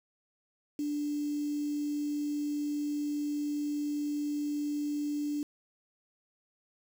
sine tone with quantisation, 293.7 Hz, D4, in tune, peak -30 dBFS, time 0.79-5.43 s, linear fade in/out 2 ms, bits 8, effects none

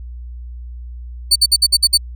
30% pulse tone bursts, 4496 Hz, C#8, 24 cents sharp, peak -5 dBFS, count 7, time 1.31-1.976 s, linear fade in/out 10 ms, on 48 ms, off 55 ms, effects added 60 Hz sine -28 dBFS peak until 2.15 s

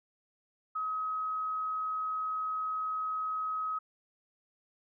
sine tone, 1271 Hz, D#6, 36 cents sharp, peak -31 dBFS, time 0.75-3.79 s, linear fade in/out 10 ms, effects none

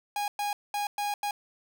45% pulse tone bursts at uneven times, 822 Hz, G#5, 18 cents flat, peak -28 dBFS, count 5, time 0.16-0.28 / 0.39-0.53 / 0.74-0.87 / 0.98-1.14 / 1.23-1.31 s, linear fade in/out 2 ms, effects none

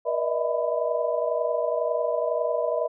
sine tone cluster, 480.3 / 598 / 628 / 650 / 999 Hz, B4 / D5 / D#5 / E5 / B5, -48 / +31 / +16 / -24 / +20 cents, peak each -28 / -28 / -30 / -28 / -34 dBFS, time 0.05-2.88 s, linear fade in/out 20 ms, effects none

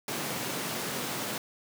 pink high-pass noise, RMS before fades -34 dBFS, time 0.08-1.38 s, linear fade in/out 2 ms, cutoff 140 Hz, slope 24 dB/octave, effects none

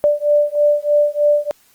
sine beating tone pair, 587.3 / 590.5 Hz, D5 / D5, 0 / +9 cents, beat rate 3.2 Hz, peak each -15 dBFS, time 0.04-1.51 s, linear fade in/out 0 ms, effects white hiss -54 dBFS RMS until 1.74 s + Opus 24 kbps

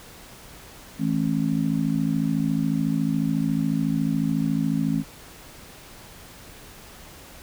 harmonic tone, 54 Hz, A1, 32 cents flat, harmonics 3 / 4 / 5, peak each -25 / -25 / -25 dBFS, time 0.98-5.04 s, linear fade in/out 50 ms, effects pink hiss -45 dBFS RMS until 7.42 s

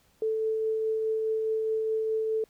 sine tone with tremolo, 440 Hz, A4, in tune, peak -24 dBFS, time 0.22-2.44 s, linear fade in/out 2 ms, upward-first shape triangle, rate 4.8 Hz, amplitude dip 25%, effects pink hiss -65 dBFS RMS until 2.49 s

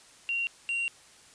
sine / triangle tone pair in turn, 2758 / 2758 Hz, F7 / F7, -22 / -22 cents, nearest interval unison, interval 0 cents, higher neither, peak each -27 / -26 dBFS, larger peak second, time 0.29-0.47 / 0.69-0.88 s, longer second, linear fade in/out 0 ms, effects white hiss -55 dBFS RMS until 1.34 s + resampled to 22050 Hz

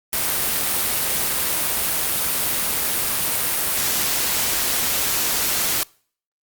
white noise with amplitude modulation, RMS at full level -20 dBFS, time 0.13-5.83 s, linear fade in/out 0 ms, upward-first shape sine, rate 142 Hz, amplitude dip 25%, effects noise-tail reverb RT60 0.5 s tail -25 dB re dry + Opus 32 kbps

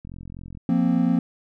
click train, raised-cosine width 5 ms, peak -26 dBFS, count 24, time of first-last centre 0.05-0.573 s, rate 44 Hz
triangle chord, F suspended fourth, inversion none, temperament equal, 174.61 / 233.1 / 261.6 Hz, F3 / Bb3 / C4, 0 / 0 / 0 cents, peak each -20 dBFS, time 0.69-1.19 s, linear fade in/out 2 ms
effects none

